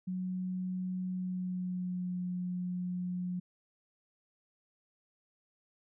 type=tone with pitch glide; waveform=sine; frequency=184 to 179.9 Hz; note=F#3 to F#3; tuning=-9 to -48 cents; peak=-33 dBFS; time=0.07-3.4 s; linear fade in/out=10 ms; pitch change=-39 cents; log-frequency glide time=1.1-2.2 s; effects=none